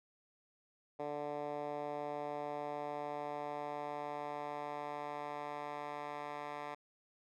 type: tone with band-pass filter sweep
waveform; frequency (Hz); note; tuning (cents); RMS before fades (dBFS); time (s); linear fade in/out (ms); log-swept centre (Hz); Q
10% pulse; 146.83; D3; 0; -42; 0.99-6.75; 10; 600 to 1200; 1.4
effects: none